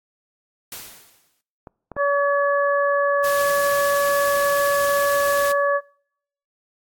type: noise with exponential decay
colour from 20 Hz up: white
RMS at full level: -32 dBFS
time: 0.72-1.41 s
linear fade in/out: 1 ms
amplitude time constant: 150 ms
type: clicks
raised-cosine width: 1 ms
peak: -24 / -21 / -17 dBFS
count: 3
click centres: 1.672 / 1.917 / 1.966 s
type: harmonic tone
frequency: 568 Hz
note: C#5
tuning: 42 cents sharp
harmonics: 1 / 2 / 3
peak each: -19 / -22 / -24 dBFS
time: 1.96-5.81 s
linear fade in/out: 50 ms
type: noise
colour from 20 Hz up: white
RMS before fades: -30 dBFS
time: 3.24-5.52 s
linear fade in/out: 2 ms
effects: noise-tail reverb RT60 0.7 s tail -25 dB re dry + AAC 64 kbps